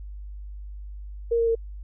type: tone with pitch steps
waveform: sine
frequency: 466.2 / 461.4 / 456.6 Hz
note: A#4 / A#4 / A#4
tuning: 0 / -18 / -36 cents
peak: -19 dBFS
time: 1.31-1.553 s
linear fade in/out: 10 ms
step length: 81 ms
effects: added 50 Hz sine -35 dBFS peak until 1.83 s